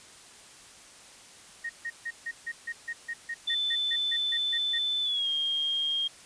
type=tone bursts; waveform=sine; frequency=1864.7 Hz; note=A#6; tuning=in tune; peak=-31 dBFS; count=16; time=1.64-4.786 s; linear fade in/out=10 ms; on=56 ms; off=150 ms
type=tone with pitch glide; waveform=sine; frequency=3518 to 3226 Hz; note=A7 to G7; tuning=-1 to +49 cents; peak=-26 dBFS; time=3.47-6.08 s; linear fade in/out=10 ms; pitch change=-150 cents; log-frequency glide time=5.02-5.28 s
effects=white hiss -51 dBFS RMS until 6.25 s + resampled to 22050 Hz